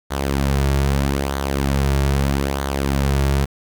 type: tone with flanger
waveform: sawtooth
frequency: 69 Hz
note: C#2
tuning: 7 cents flat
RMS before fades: -19 dBFS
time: 0.1-3.46 s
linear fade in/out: 20 ms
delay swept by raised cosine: 0.38 to 3.98 ms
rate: 0.79 Hz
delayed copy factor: -0.55
effects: 8-bit